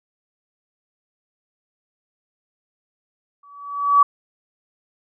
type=tone with exponential growth; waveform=sine; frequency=1142 Hz; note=D6; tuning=49 cents flat; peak=-7 dBFS; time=3.43-4.03 s; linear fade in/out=5 ms; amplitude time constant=130 ms; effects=none